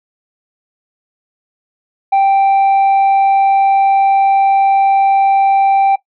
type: tone with tanh clipping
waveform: sine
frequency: 784 Hz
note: G5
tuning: in tune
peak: -8 dBFS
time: 2.12-5.96 s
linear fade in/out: 10 ms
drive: 2 dB
effects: noise-tail reverb RT60 0.1 s tail -18 dB re dry